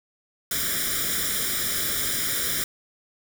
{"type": "noise with comb filter", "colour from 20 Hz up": "white", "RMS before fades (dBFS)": -26, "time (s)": [0.51, 2.64], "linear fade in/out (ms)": 2, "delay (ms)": 0.56, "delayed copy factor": 0.95, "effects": []}